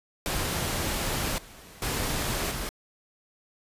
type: noise with level steps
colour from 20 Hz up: pink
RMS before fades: -29 / -48 / -29 / -33 dBFS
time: 0.26-2.69 s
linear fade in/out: 0 ms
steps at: 1.38 / 1.82 / 2.51 s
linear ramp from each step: 2 ms
effects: resampled to 32000 Hz